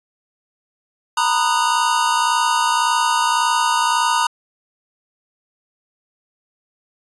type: chord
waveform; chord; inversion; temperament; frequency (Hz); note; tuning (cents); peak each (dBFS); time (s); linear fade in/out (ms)
square; B major seventh; third; just; 926 / 987.8 / 1234.7 / 1481.6; A#5 / B5 / D#6 / F#6; -12 / 0 / -14 / +2; -20 / -21 / -22 / -26; 1.17-4.27; 5
effects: resampled to 24000 Hz